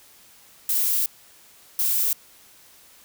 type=noise bursts at uneven times; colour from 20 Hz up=violet; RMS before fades=-22 dBFS; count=2; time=0.69-1.06 / 1.79-2.13 s; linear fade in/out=2 ms; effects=white hiss -52 dBFS RMS until 3.04 s